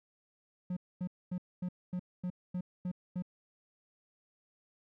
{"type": "tone bursts", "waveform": "triangle", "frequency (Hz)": 180.2, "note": "F#3", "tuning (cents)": -45, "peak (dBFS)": -31, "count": 9, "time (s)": [0.7, 3.223], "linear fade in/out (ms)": 5, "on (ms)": 67, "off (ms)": 240, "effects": []}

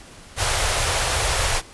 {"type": "band-stop noise", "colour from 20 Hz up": "pink", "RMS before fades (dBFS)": -21, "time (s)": [0.36, 1.62], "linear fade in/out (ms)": 50, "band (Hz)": [110, 470], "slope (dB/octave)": 24, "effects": ["pink hiss -44 dBFS RMS until 1.73 s", "resampled to 24000 Hz"]}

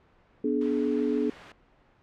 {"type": "chord", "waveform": "sine", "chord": "G# diminished", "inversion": "first", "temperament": "equal with one note detuned", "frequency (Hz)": [246.9, 293.7, 426], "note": ["B3", "D4", "G#4"], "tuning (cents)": [0, 0, 44], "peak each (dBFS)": -28, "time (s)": [0.44, 1.3], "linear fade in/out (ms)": 5}
{"type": "noise", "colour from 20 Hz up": "white", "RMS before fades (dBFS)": -40, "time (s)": [0.61, 1.52], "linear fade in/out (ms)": 2}
{"effects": ["pink hiss -61 dBFS RMS until 2.02 s", "low-pass 2000 Hz 12 dB/octave"]}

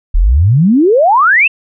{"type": "exponential sweep", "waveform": "sine", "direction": "up", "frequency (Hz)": [34.65, 2765], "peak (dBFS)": -5, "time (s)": [0.14, 1.48], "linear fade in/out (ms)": 10, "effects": []}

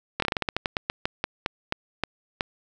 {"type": "slowing click train", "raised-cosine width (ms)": 0.3, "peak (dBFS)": -8, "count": 18, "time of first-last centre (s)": [0.2, 2.409], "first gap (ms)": 23, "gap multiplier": 1.19, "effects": []}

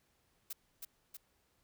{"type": "noise with echo", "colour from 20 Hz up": "blue", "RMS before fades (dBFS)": -42, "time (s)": [0.5, 0.53], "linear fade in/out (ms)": 5, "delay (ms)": 320, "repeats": 2, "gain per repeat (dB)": -3, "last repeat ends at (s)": 1.17, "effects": ["pink hiss -75 dBFS RMS until 1.63 s"]}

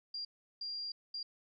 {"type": "tone bursts at uneven times", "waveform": "sine", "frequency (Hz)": 4777, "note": "D8", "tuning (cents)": 29, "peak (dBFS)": -38, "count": 3, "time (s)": [[0.14, 0.25], [0.61, 0.92], [1.14, 1.23]], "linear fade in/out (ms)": 5, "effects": []}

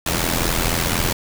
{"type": "noise with amplitude modulation", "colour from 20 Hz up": "pink", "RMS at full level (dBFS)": -17, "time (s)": [0.06, 1.13], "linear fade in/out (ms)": 5, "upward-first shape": "sine", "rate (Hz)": 84, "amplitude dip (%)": 75, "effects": []}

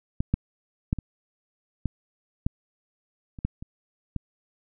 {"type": "clicks", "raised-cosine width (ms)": 5, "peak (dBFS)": [-12, -9, -10, -19, -13, -11, -27, -13, -25, -16], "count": 10, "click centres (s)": [0.205, 0.34, 0.929, 0.987, 1.857, 2.465, 3.388, 3.45, 3.625, 4.163], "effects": []}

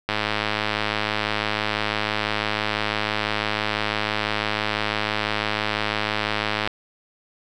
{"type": "click train", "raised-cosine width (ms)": 0.3, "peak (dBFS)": -6, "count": 699, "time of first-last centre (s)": [0.09, 6.675], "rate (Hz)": 106, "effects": []}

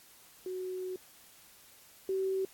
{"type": "tone pair in turn", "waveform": "sine", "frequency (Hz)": [370, 382.4], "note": ["F#4", "G4"], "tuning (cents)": [0, -43], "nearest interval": "minor second", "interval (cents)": 57, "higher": "second", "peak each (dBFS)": [-35, -29], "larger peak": "second", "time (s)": [[0.46, 0.96], [2.09, 2.45]], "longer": "first", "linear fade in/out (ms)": 2, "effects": ["white hiss -58 dBFS RMS until 2.53 s", "AAC 64 kbps"]}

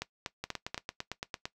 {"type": "two click trains", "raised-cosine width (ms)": 0.2, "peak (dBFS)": [-17, -18], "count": [4, 10], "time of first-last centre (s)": [[0.02, 0.745], [0.44, 1.455]], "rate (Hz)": [4.14, 8.87], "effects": ["noise-tail reverb RT60 0.1 s tail -17 dB re dry"]}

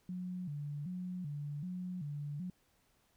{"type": "tone with vibrato", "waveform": "sine", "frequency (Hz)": 162.5, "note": "E3", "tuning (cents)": -24, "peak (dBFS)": -38, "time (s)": [0.09, 2.5], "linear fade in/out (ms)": 2, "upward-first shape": "square", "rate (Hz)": 1.3, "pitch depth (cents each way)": 190, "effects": ["pink hiss -73 dBFS RMS until 3.16 s"]}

